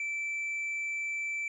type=tone; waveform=triangle; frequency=2327 Hz; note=D7; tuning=17 cents flat; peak=-30 dBFS; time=0-1.48 s; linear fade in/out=2 ms; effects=resampled to 24000 Hz